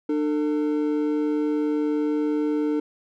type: tone pair together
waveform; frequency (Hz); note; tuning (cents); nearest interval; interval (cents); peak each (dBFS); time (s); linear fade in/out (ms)
triangle; 300 / 449.5; D4 / A4; +37 / +37; perfect fifth; 700; -20 / -25; 0.09-2.8; 5
effects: none